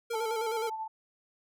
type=tone with vibrato; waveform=square; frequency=453.3 Hz; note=A#4; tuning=48 cents flat; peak=-32 dBFS; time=0.1-0.7 s; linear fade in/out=10 ms; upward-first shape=square; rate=9.6 Hz; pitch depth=50 cents each way
type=tone with tremolo; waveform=sine; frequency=880 Hz; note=A5; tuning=in tune; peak=-32 dBFS; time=0.13-0.88 s; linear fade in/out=10 ms; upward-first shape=sine; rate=12 Hz; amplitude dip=45%
effects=none